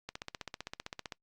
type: click train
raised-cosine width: 0.2 ms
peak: -22 dBFS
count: 17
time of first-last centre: 0.09-1.122 s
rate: 15.5 Hz
effects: noise-tail reverb RT60 0.1 s tail -25 dB re dry + Opus 48 kbps